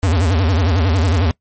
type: tone with vibrato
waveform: square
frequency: 87.31 Hz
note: F2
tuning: in tune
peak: -13 dBFS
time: 0.03-1.31 s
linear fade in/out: 0 ms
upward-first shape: sine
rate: 11 Hz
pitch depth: 220 cents each way
effects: noise-tail reverb RT60 0.1 s tail -22 dB re dry + MP3 32 kbps